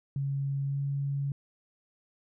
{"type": "tone with pitch glide", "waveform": "sine", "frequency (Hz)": [138.59, 139.96], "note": ["C#3", "C#3"], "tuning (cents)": [0, 17], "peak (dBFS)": -28, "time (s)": [0.16, 1.32], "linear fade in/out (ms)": 2, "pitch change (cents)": 17, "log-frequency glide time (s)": [0.65, 0.79], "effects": []}